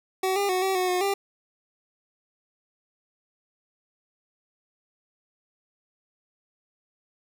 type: tone with pitch steps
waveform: 25% pulse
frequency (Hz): 377.2 / 401.7 / 368.7 / 382.9 / 367 / 362 / 396.7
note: F#4 / G4 / F#4 / G4 / F#4 / F#4 / G4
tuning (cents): +33 / +42 / -6 / -41 / -14 / -38 / +21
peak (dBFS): -19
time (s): 0.23-1.14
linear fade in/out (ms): 5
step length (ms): 130
effects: none